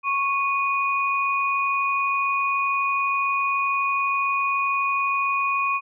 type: tone pair together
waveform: sine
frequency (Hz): 1101 / 2472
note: C#6 / D#7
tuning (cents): -12 / -12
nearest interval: octave + major second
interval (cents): 1400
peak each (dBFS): -22 / -24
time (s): 0.03-5.81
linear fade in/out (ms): 50
effects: none